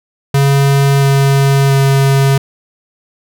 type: tone with pitch steps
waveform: square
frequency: 139 / 137.96 / 136.93 Hz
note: C#3 / C#3 / C#3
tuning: +5 / -8 / -21 cents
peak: -8 dBFS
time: 0.34-2.38 s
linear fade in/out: 5 ms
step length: 680 ms
effects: none